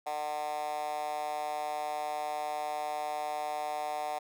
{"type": "tone with high-pass filter", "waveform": "10% pulse", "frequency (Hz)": 150, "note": "D3", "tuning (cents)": 37, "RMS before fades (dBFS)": -35, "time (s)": [0.06, 4.19], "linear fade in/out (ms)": 10, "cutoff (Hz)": 720, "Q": 4.5, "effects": []}